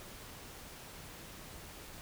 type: silence
effects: pink hiss -50 dBFS RMS until 2.01 s